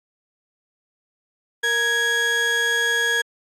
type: tone pair together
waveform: 35% pulse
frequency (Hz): 465.8 / 1660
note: A#4 / G#6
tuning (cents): -1 / -1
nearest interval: octave + minor seventh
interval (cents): 2200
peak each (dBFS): -26 / -17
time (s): 1.63-3.22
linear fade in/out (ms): 10
effects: low-pass 8000 Hz 12 dB/octave + AAC 64 kbps